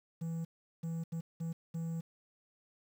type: tone bursts at uneven times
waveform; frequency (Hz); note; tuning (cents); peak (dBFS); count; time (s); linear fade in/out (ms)
triangle; 164.81; E3; 0; -33; 5; 0.21-0.45 / 0.83-1.04 / 1.12-1.21 / 1.4-1.53 / 1.74-2.01; 10
effects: 10-bit